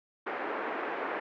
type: band-pass noise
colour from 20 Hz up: pink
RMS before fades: -35 dBFS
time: 0.26-1.2 s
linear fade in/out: 10 ms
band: 330 to 2000 Hz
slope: 24 dB/octave
effects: none